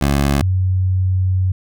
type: tone pair in turn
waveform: 15% pulse / sine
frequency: 70.3 / 93.1 Hz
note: C#2 / F#2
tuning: +25 / +11 cents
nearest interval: perfect fourth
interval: 486 cents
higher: second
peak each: -7 / -13 dBFS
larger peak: first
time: 0.01-0.42 / 0.42-1.52 s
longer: second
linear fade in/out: 5 ms
effects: none